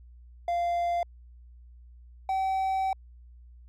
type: tone pair in turn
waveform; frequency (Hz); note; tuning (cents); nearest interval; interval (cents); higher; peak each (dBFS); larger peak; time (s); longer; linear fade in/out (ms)
triangle; 693 / 766.3; F5 / G5; -14 / -40; major second; 174; second; -23; neither; 0.48-1.03 / 2.29-2.93; second; 2
effects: added 60 Hz sine -48 dBFS peak until 3.68 s